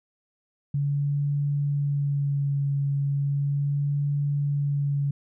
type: tone with vibrato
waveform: sine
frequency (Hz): 142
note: C#3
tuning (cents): +42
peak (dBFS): -22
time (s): 0.74-5.11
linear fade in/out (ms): 5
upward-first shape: sine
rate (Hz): 0.36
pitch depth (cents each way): 20
effects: none